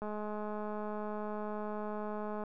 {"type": "click train", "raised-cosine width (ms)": 1, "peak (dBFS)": -27, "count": 511, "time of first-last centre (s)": [0.02, 2.437], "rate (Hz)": 211, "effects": []}